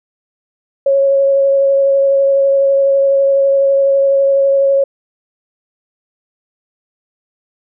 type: tone with vibrato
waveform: sine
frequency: 550 Hz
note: C#5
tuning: 14 cents flat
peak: -8 dBFS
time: 0.86-4.84 s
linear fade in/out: 5 ms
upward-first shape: sine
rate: 12 Hz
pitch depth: 11 cents each way
effects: none